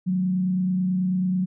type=tone with frequency modulation; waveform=sine; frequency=184.2 Hz; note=F#3; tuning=7 cents flat; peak=-20 dBFS; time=0.06-1.46 s; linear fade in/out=20 ms; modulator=29.2 Hz; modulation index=0.32; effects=none